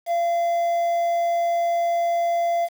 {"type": "tone with quantisation", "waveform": "triangle", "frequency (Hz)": 685, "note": "F5", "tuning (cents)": -34, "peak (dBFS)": -17, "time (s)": [0.06, 2.69], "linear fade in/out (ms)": 50, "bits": 7, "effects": []}